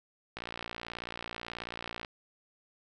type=click train; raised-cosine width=0.3 ms; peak=-22 dBFS; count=99; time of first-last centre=0.37-2.048 s; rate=58.4 Hz; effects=none